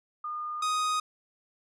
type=tone pair in turn; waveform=sine / 45% pulse; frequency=1218 / 1247.2 Hz; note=D#6 / D#6; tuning=-37 / +4 cents; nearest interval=unison; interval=41 cents; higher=second; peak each=-32 / -26 dBFS; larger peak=second; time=0.24-0.62 / 0.62-1 s; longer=neither; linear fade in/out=5 ms; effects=resampled to 22050 Hz